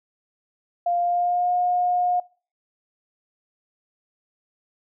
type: tone with pitch glide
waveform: sine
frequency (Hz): 698.5 to 716.5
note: F5 to F5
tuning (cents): 0 to +44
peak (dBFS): -19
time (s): 0.86-2.2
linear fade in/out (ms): 5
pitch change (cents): +44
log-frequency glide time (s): 0.99-1.52
effects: noise-tail reverb RT60 0.4 s tail -24 dB re dry